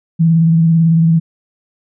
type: tone with vibrato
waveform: sine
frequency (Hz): 164.2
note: E3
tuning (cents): -6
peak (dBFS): -7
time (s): 0.19-1.2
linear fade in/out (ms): 20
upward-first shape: square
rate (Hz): 18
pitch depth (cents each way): 27
effects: none